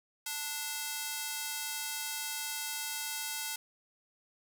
5% pulse ring-modulated tone, 1174.7 Hz, D6, in tune, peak -20 dBFS, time 0.26-3.56 s, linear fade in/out 5 ms, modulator 292 Hz, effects none

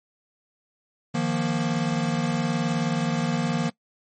square chord, Eb suspended second, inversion none, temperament equal with one note detuned, 155.56 / 174.61 / 234.6 Hz, Eb3 / F3 / Bb3, 0 / 0 / +11 cents, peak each -28 / -28 / -27 dBFS, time 1.14-3.7 s, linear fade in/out 10 ms, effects noise-tail reverb RT60 0.1 s tail -21 dB re dry + MP3 32 kbps

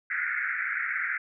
pink band-pass noise, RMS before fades -30 dBFS, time 0.1-1.18 s, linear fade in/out 5 ms, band 1400 to 2200 Hz, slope 96 dB/octave, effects none

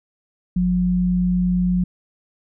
sine tone pair together, 51.32 / 180 Hz, G#1 / F#3, -20 / -47 cents, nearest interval octave + minor seventh, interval 2173 cents, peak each -26 / -16 dBFS, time 0.56-1.84 s, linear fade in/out 5 ms, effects none

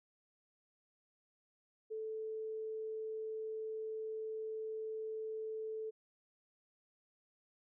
sine tone, 438.4 Hz, A4, 6 cents flat, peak -39 dBFS, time 1.9-5.91 s, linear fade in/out 20 ms, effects none

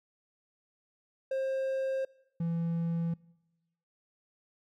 triangle tone pair in turn, 532 / 167.57 Hz, C5 / E3, +29 / +29 cents, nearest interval octave + minor sixth, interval 2000 cents, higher first, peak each -27 dBFS, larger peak neither, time 1.31-2.05 / 2.4-3.14 s, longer neither, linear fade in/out 5 ms, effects noise-tail reverb RT60 1.0 s tail -24 dB re dry

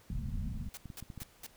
pink low-pass noise, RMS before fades -37 dBFS, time 0.1-0.69 s, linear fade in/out 2 ms, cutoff 240 Hz, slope 96 dB/octave
white noise bursts, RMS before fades -45 dBFS, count 4, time 0.74-1.464 s, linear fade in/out 0 ms, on 31 ms, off 200 ms
clicks, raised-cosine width 5 ms, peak -32 dBFS, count 6, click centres 0.857 / 0.902 / 1.026 / 1.102 / 1.177 / 1.219 s
effects pink hiss -62 dBFS RMS until 1.56 s

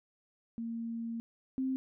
sine tone pair in turn, 230.1 / 262.5 Hz, A#3 / C4, -22 / +6 cents, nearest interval major second, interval 228 cents, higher second, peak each -35 / -30 dBFS, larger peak second, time 0.58-1.2 / 1.58-1.76 s, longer first, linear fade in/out 0 ms, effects none

